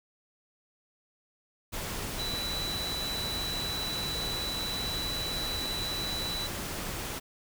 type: tone in noise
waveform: sine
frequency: 3959 Hz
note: B7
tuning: 3 cents sharp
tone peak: -33 dBFS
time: 2.18-6.48 s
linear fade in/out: 20 ms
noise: pink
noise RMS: -36 dBFS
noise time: 1.72-7.2 s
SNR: 0 dB
effects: none